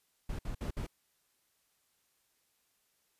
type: noise bursts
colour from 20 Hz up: brown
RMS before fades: -37 dBFS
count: 4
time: 0.29-0.867 s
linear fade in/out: 5 ms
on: 100 ms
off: 59 ms
effects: white hiss -75 dBFS RMS until 3.19 s + resampled to 32000 Hz